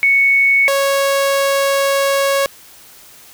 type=tone pair in turn; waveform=sine / sawtooth; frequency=2217 / 552.5 Hz; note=C#7 / C#5; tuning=0 / -6 cents; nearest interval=2 octaves; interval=2406 cents; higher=first; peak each=-9 dBFS; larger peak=neither; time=0.03-0.68 / 0.68-2.46 s; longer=second; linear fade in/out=0 ms; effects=white hiss -42 dBFS RMS until 3.33 s